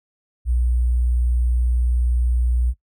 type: tone with sample-and-hold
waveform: sine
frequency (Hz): 60.6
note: B1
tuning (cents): -32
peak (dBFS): -16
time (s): 0.45-2.74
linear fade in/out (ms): 50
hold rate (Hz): 8820
effects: noise-tail reverb RT60 0.1 s tail -17 dB re dry